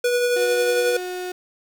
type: tone with tremolo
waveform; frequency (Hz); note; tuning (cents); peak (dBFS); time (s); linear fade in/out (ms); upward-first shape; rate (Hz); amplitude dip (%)
square; 487.5; B4; -23; -17; 0.04-0.97; 5; triangle; 11; 35
type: tone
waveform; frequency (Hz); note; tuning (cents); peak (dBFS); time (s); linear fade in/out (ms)
35% pulse; 363.1; F#4; -33; -25; 0.36-1.32; 5
effects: 8-bit